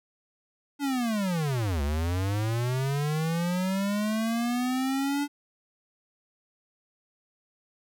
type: linear two-way sweep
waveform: square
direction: down then up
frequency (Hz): 290.7 to 69.3 to 290.7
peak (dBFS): -26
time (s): 0.79-5.28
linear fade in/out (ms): 50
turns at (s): 1.82
effects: none